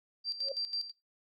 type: tone with tremolo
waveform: sine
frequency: 4707 Hz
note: D8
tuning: 3 cents sharp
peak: -31 dBFS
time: 0.24-0.92 s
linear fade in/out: 50 ms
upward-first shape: square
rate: 6.1 Hz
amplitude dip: 70%
type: tone with exponential growth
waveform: sine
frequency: 546 Hz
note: C#5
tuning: 26 cents flat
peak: -30 dBFS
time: 0.39-0.52 s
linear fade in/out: 5 ms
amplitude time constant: 28 ms
effects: noise-tail reverb RT60 0.2 s tail -19 dB re dry